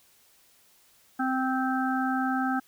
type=harmonic tone; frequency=260.6 Hz; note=C4; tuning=7 cents flat; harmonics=1 / 3 / 5 / 6; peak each=-27 / -30 / -33 / -33 dBFS; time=1.19-2.6 s; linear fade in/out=10 ms; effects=white hiss -61 dBFS RMS until 2.67 s